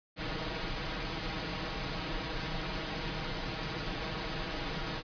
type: noise with comb filter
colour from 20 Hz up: pink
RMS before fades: -36 dBFS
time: 0.16-5.03 s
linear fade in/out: 50 ms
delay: 6.3 ms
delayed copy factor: +0.65
effects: resampled to 11025 Hz